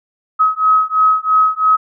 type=beating tone pair; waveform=sine; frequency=1273 / 1276 Hz; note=D#6 / D#6; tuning=+39 / +43 cents; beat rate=3 Hz; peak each=-13 dBFS; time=0.39-1.77 s; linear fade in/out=20 ms; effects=none